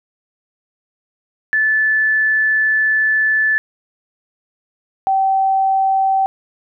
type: tone pair in turn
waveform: sine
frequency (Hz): 1743 / 771.9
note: A6 / G5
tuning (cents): -17 / -27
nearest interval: octave + major second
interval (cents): 1410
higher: first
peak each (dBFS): -12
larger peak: neither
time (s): 1.53-3.58 / 5.07-6.26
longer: first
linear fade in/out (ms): 0
effects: none